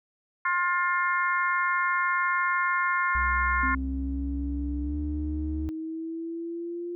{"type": "harmonic tone", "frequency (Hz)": 353.9, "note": "F4", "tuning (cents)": 23, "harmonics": [3, 4, 5, 6], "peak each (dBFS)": [-26, -28, -30, -32], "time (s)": [0.45, 3.75], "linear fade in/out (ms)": 5}
{"type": "tone with pitch glide", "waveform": "triangle", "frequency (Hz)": [66, 73.66], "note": ["C2", "D2"], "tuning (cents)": [16, 6], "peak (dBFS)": -27, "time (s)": [3.15, 5.69], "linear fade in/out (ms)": 0, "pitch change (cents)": 190, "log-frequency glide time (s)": [4.83, 4.96]}
{"type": "linear sweep", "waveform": "sine", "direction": "up", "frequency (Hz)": [261.6, 349.2], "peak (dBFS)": -31, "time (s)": [3.63, 6.95], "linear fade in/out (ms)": 0}
{"effects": []}